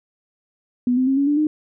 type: tone with pitch steps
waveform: sine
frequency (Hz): 246.5 / 257.3 / 268.5 / 280.2 / 292.5 / 305.2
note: B3 / C4 / C4 / C#4 / D4 / D#4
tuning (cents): -3 / -29 / +45 / +19 / -7 / -33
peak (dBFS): -15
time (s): 0.87-1.47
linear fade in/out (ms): 2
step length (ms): 100
effects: none